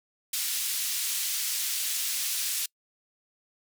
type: band-pass noise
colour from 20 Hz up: white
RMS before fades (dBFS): -30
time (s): 0.33-2.66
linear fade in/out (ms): 5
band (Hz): 2700 to 14000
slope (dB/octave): 12
effects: noise-tail reverb RT60 0.1 s tail -26 dB re dry